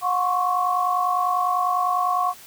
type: tone cluster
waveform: sine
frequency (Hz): 723 / 1066 / 1116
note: F#5 / C6 / C#6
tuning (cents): -40 / +32 / +11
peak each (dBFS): -23 / -26 / -22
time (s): 0.01-2.34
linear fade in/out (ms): 50
effects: white hiss -45 dBFS RMS until 2.46 s

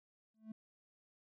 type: tone with exponential growth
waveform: triangle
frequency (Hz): 219.2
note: A3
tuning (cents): -6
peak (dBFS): -39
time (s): 0.34-0.52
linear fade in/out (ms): 5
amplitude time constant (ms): 37
effects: tanh soft clip ceiling -35 dBFS

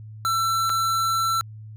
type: tone with dropouts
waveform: square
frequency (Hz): 1340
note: E6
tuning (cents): +28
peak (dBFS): -21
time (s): 0.25-1.41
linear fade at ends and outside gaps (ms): 0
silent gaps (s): 0.695-0.7
effects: added 108 Hz sine -37 dBFS peak until 1.76 s

